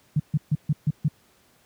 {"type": "tone bursts", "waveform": "sine", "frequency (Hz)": 150, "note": "D3", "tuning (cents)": 37, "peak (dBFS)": -17, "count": 6, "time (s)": [0.16, 1.082], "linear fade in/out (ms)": 5, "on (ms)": 37, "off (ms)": 140, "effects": ["pink hiss -60 dBFS RMS until 1.65 s", "high-pass 80 Hz 12 dB/octave"]}